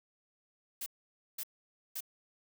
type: noise bursts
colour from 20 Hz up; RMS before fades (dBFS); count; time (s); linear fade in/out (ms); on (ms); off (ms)
blue; -39; 3; 0.81-2.006; 5; 52; 520
effects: none